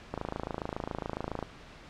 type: click train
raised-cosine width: 1 ms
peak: -19 dBFS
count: 36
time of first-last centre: 0.14-1.427 s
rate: 27.2 Hz
effects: pink hiss -50 dBFS RMS until 1.89 s + low-pass 4000 Hz 12 dB/octave